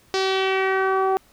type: tone with low-pass filter sweep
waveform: sawtooth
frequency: 382.3 Hz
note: G4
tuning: 43 cents flat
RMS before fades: -21 dBFS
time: 0.14-1.17 s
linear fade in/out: 0 ms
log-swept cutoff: 5100 to 860 Hz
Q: 2.6
effects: pink hiss -56 dBFS RMS until 1.32 s